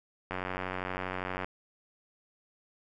click train, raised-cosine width 0.5 ms, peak -19 dBFS, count 106, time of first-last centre 0.31-1.445 s, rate 92.5 Hz, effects none

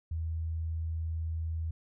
sine tone, 81.1 Hz, E2, 28 cents flat, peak -31 dBFS, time 0.11-1.71 s, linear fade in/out 5 ms, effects none

